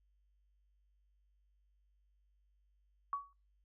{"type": "tone with exponential decay", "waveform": "sine", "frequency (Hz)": 1126, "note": "C#6", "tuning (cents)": 27, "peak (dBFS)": -31, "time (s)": [3.13, 3.33], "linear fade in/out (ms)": 1, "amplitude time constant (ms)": 43, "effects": ["noise-tail reverb RT60 0.3 s tail -21 dB re dry", "added 50 Hz sine -70 dBFS peak until 3.64 s"]}